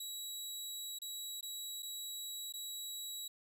20% pulse tone with dropouts, 3885 Hz, B7, 29 cents flat, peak -36 dBFS, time 0-3.28 s, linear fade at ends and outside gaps 5 ms, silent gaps 0.988-1.017 / 1.41-1.427 / 1.824-1.828 / 2.525-2.537 s, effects none

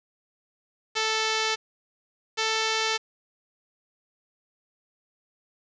5% pulse tone pair in turn, 440 / 442.1 Hz, A4 / A4, 0 / +8 cents, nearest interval unison, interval 8 cents, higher second, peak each -12 dBFS, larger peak neither, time 0.95-1.56 / 2.37-2.98 s, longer neither, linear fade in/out 20 ms, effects resampled to 16000 Hz + 9-bit

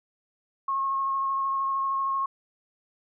sine tone with vibrato, 1085 Hz, C#6, 37 cents flat, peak -24 dBFS, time 0.68-2.26 s, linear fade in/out 5 ms, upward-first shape square, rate 13 Hz, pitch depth 10 cents each way, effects none

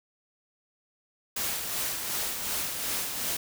white noise with tremolo, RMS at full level -30 dBFS, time 1.36-3.37 s, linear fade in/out 5 ms, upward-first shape sine, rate 2.7 Hz, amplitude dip 40%, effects none

